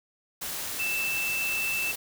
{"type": "tone in noise", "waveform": "sine", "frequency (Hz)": 2652, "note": "E7", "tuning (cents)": 10, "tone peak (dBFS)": -27, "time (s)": [0.79, 1.92], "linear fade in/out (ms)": 10, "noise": "white", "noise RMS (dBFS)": -34, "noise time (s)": [0.41, 1.96], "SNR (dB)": 4, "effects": []}